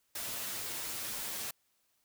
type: noise with comb filter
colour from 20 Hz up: white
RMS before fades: -39 dBFS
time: 0.15-1.51 s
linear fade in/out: 5 ms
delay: 8.7 ms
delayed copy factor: +0.55
effects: white hiss -75 dBFS RMS until 2.04 s